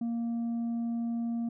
sine tone with tanh clipping, 233.1 Hz, A#3, in tune, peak -30 dBFS, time 0.01-1.49 s, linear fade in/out 5 ms, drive 3 dB, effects none

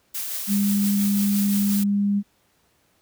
blue noise with tremolo, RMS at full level -28 dBFS, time 0.14-1.84 s, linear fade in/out 10 ms, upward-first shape triangle, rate 5.8 Hz, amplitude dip 35%
sine tone, 202.1 Hz, G#3, 47 cents flat, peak -18 dBFS, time 0.47-2.23 s, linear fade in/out 50 ms
effects pink hiss -64 dBFS RMS until 3.01 s + high-pass 60 Hz 12 dB/octave

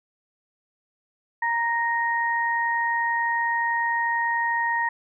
sine tone pair together, 933.4 / 1864.7 Hz, A#5 / A#6, +2 / 0 cents, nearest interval octave, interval 1198 cents, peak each -24 dBFS, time 1.42-4.89 s, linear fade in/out 5 ms, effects none

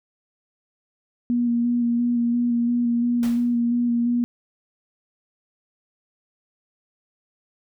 sine tone with vibrato, 238.6 Hz, A#3, 41 cents sharp, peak -18 dBFS, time 1.3-4.24 s, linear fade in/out 0 ms, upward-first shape square, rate 2.9 Hz, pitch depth 16 cents each way
pink noise with exponential decay, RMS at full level -34 dBFS, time 3.23-3.6 s, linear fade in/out 0 ms, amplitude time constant 80 ms
effects none

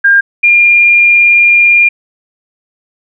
sine tone pair in turn, 1606 / 2406 Hz, G6 / D7, +41 / +41 cents, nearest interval perfect fifth, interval 700 cents, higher second, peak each -3 dBFS, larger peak neither, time 0.04-0.21 / 0.43-1.89 s, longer second, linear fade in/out 10 ms, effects none

